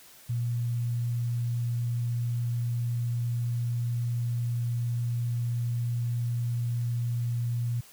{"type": "tone", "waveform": "sine", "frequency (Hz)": 119.3, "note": "A#2", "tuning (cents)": 41, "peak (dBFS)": -26, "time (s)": [0.29, 7.81], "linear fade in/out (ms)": 10, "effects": ["white hiss -53 dBFS RMS until 7.92 s"]}